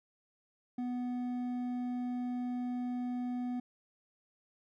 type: tone with hard clipping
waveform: triangle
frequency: 246.9 Hz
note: B3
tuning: in tune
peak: -35 dBFS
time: 0.78-3.6 s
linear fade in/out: 5 ms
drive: 9 dB
effects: none